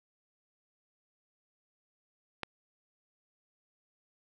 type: click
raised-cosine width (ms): 0.3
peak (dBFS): -18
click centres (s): 2.433
effects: none